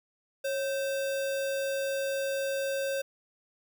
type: tone with sample-and-hold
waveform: sine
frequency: 548 Hz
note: C#5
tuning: 20 cents flat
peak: -28 dBFS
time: 0.44-3.02 s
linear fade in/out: 10 ms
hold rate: 2100 Hz
effects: none